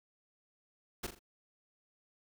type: noise with echo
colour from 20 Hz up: pink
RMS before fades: -38 dBFS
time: 1.03-1.07 s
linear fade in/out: 10 ms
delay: 41 ms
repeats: 3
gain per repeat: -8 dB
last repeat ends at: 1.193 s
effects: none